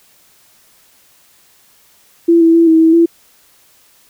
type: tone with pitch steps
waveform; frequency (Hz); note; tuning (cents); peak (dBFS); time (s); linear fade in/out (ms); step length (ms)
sine; 337.1 / 329.3 / 333.9 / 322.3 / 324.1 / 335.5; E4 / E4 / E4 / E4 / E4 / E4; +39 / -2 / +22 / -39 / -29 / +31; -5; 2.28-3.06; 10; 130
effects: white hiss -50 dBFS RMS until 4.09 s